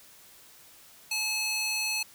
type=tone with high-pass filter; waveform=square; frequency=860 Hz; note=A5; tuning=40 cents flat; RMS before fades=-30 dBFS; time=1.11-2.03 s; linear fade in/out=5 ms; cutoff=3100 Hz; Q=1.4; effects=white hiss -54 dBFS RMS until 2.14 s